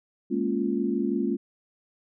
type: chord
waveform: sine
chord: Bb minor seventh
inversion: third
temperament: equal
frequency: 207.7 / 233.1 / 277.2 / 349.2 Hz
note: Ab3 / Bb3 / Db4 / F4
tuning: 0 / 0 / 0 / 0 cents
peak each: -29 dBFS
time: 0.3-1.37 s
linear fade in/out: 20 ms
effects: none